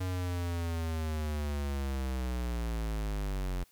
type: linear sweep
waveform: square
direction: down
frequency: 93 to 44.41 Hz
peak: -32 dBFS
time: 0-3.64 s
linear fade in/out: 10 ms
effects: white hiss -65 dBFS RMS until 3.71 s